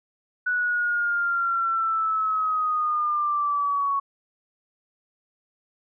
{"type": "linear sweep", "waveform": "sine", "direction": "down", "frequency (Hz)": [1480, 1108.7], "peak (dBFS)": -21, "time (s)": [0.46, 4], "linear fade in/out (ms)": 10, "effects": []}